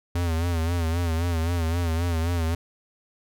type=tone with vibrato; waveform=square; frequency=84 Hz; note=E2; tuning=33 cents sharp; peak=-23 dBFS; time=0.15-2.55 s; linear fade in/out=5 ms; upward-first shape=sine; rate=3.8 Hz; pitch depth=76 cents each way; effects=none